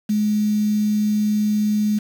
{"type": "tone with quantisation", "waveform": "sine", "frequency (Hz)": 210.8, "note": "G#3", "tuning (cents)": 26, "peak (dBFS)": -16, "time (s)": [0.09, 1.99], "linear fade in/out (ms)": 10, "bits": 6, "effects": []}